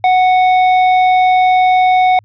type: tone with hard clipping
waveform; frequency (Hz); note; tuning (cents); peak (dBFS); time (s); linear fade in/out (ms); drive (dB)
sine; 739; F#5; -2; -9; 0.04-2.19; 2; 8
effects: added 105 Hz sine -44 dBFS peak until 2.24 s + resampled to 11025 Hz